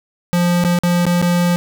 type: tone with dropouts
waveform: square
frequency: 175.1 Hz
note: F3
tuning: 5 cents sharp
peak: -13 dBFS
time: 0.33-1.56 s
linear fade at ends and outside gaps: 0 ms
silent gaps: 0.639-0.648 / 0.788-0.835 / 1.054-1.066 / 1.216-1.225 s
effects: 8-bit